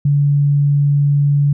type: tone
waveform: sine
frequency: 143.4 Hz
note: D3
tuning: 41 cents flat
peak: -10 dBFS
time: 0.05-1.53 s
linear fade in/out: 5 ms
effects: none